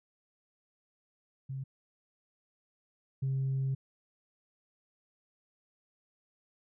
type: tone pair in turn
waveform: sine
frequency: 134.1 / 134.1 Hz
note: C3 / C3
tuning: +43 / +43 cents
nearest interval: unison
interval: 0 cents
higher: neither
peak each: -35 / -27 dBFS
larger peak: second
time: 1.49-1.64 / 3.22-3.75 s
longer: second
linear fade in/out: 10 ms
effects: tanh soft clip ceiling -26 dBFS